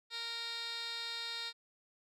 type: tone with band-pass filter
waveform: 15% pulse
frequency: 464.4 Hz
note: A#4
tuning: 7 cents flat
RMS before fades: -41 dBFS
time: 0.1-1.53 s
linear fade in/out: 50 ms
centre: 3600 Hz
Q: 5.3
effects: none